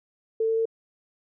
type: tone with pitch steps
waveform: sine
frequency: 446.1 / 448.7 / 451.3 Hz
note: A4 / A4 / A4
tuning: +24 / +34 / +44 cents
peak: -21 dBFS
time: 0.4-0.655 s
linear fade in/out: 5 ms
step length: 85 ms
effects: none

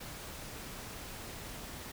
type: noise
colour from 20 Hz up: pink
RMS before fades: -45 dBFS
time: 0-1.92 s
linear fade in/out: 10 ms
effects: none

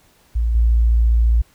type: tone with level steps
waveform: sine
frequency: 57.3 Hz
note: A#1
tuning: 29 cents flat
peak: -15 / -11 dBFS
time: 0.35-1.42 s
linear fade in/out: 10 ms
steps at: 0.55 s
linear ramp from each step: 2 ms
effects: pink hiss -55 dBFS RMS until 1.54 s

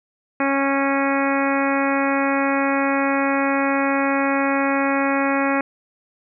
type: harmonic tone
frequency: 275.4 Hz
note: C#4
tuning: 11 cents flat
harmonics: 1 / 2 / 3 / 4 / 5 / 6 / 7 / 8 / 9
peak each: -21 / -24 / -26 / -27 / -28 / -29 / -29 / -30 / -31 dBFS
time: 0.4-5.61 s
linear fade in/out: 2 ms
effects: none

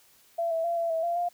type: tone with pitch steps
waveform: sine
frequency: 675 / 655 / 683 / 673 / 651 / 687 / 701 Hz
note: E5 / E5 / F5 / E5 / E5 / F5 / F5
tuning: +41 / -11 / -39 / +36 / -22 / -29 / +6 cents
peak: -25 dBFS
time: 0.38-1.29 s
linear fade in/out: 10 ms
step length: 130 ms
effects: white hiss -60 dBFS RMS until 1.33 s

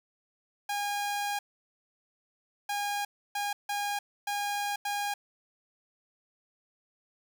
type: tone bursts at uneven times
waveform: sawtooth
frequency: 816 Hz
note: G#5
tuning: 31 cents flat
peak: -26 dBFS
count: 6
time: 0.69-1.39 / 2.69-3.05 / 3.35-3.53 / 3.69-3.99 / 4.27-4.76 / 4.85-5.14 s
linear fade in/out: 5 ms
effects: 9-bit

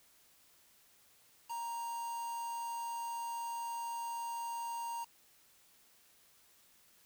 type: tone with quantisation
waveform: triangle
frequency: 933 Hz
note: A#5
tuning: 1 cent sharp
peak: -36 dBFS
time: 1.49-5.05 s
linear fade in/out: 20 ms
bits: 8
effects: white hiss -66 dBFS RMS until 7.05 s

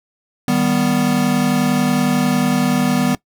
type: chord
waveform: square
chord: Eb augmented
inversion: none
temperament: equal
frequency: 155.56 / 196 / 246.9 Hz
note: Eb3 / G3 / B3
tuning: 0 / 0 / 0 cents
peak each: -22 / -20 / -17 dBFS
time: 0.48-3.15 s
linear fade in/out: 2 ms
effects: noise-tail reverb RT60 0.1 s tail -20 dB re dry

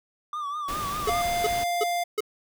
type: tone with vibrato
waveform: triangle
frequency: 1174.7 Hz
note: D6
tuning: in tune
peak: -27 dBFS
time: 0.33-1.22 s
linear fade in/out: 2 ms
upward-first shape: triangle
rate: 5 Hz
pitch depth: 91 cents each way
type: noise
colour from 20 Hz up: pink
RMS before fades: -35 dBFS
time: 0.68-1.64 s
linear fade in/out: 5 ms
type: tone bursts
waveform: square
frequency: 425.7 Hz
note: G#4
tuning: 43 cents sharp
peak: -23 dBFS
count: 4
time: 1.07-2.206 s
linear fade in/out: 5 ms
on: 29 ms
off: 340 ms
type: tone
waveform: square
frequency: 698.5 Hz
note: F5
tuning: in tune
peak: -25 dBFS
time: 1.08-2.04 s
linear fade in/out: 10 ms
effects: none

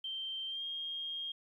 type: tone with pitch glide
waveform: sine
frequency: 3136 to 3232 Hz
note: G7 to G#7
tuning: 0 to -48 cents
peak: -37 dBFS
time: 0.04-1.32 s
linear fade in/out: 5 ms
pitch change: +52 cents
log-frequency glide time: 0.47-0.64 s
effects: 12-bit

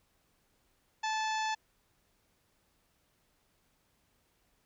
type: harmonic tone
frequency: 872 Hz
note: A5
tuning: 16 cents flat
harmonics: 1 / 2 / 3 / 4 / 5 / 6 / 7 / 8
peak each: -32 / -38 / -42 / -44 / -46 / -48 / -49 / -50 dBFS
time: 1.03-1.55 s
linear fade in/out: 10 ms
effects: pink hiss -73 dBFS RMS until 4.65 s

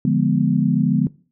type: chord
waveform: sine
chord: D diminished seventh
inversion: none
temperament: equal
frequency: 146.83 / 174.61 / 207.7 / 246.9 Hz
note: D3 / F3 / Ab3 / Cb4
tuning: 0 / 0 / 0 / 0 cents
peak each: -20 dBFS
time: 0.05-1.07 s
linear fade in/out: 2 ms
effects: noise-tail reverb RT60 0.4 s tail -21 dB re dry

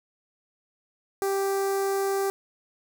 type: tone with notch filter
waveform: sawtooth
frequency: 392 Hz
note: G4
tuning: in tune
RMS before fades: -26 dBFS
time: 1.22-2.3 s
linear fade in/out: 0 ms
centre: 3000 Hz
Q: 0.57
effects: none

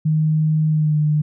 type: tone with pitch glide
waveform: sine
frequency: 155.6 to 151.17 Hz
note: D#3 to D#3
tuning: 0 to -50 cents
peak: -14 dBFS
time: 0.05-1.22 s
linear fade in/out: 10 ms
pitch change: -50 cents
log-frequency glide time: 0.69-0.98 s
effects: none

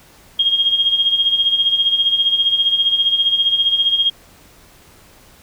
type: tone with tremolo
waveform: sine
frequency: 3245 Hz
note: G#7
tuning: 41 cents flat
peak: -10 dBFS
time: 0.39-4.1 s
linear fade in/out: 5 ms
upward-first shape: sine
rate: 15 Hz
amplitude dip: 65%
effects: pink hiss -47 dBFS RMS until 5.42 s

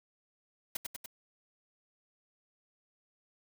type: noise with echo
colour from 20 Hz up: white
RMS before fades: -35 dBFS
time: 0.75-0.77 s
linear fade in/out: 5 ms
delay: 97 ms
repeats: 3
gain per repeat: -3 dB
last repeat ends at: 1.061 s
effects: none

